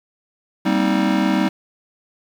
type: chord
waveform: square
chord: C minor seventh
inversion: second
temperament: just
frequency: 196.22 / 235.5 / 261.6 / 314 Hz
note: G3 / Bb3 / C4 / Eb4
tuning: +2 / +18 / 0 / +16 cents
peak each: -20 / -25 / -23 / -21 dBFS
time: 0.65-1.49 s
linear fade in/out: 10 ms
effects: low-pass 4000 Hz 12 dB/octave + 7-bit